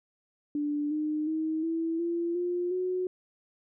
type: tone with pitch steps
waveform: sine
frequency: 293.7 / 304.8 / 316.2 / 328.1 / 340.5 / 353.3 / 366.6 Hz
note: D4 / D#4 / D#4 / E4 / F4 / F4 / F#4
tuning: 0 / -36 / +28 / -8 / -44 / +20 / -16 cents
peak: -27 dBFS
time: 0.55-3.07 s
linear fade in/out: 2 ms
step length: 360 ms
effects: none